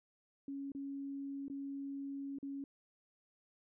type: tone with dropouts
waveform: sine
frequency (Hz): 277.2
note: C#4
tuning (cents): 0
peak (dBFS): -40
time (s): 0.48-2.64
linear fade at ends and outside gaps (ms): 2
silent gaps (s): 0.719-0.749 / 1.482-1.499 / 2.386-2.428
effects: none